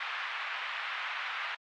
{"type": "band-pass noise", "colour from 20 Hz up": "pink", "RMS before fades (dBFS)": -37, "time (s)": [0, 1.55], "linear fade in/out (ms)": 5, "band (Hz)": [1100, 2900], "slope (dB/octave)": 24, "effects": ["AAC 48 kbps"]}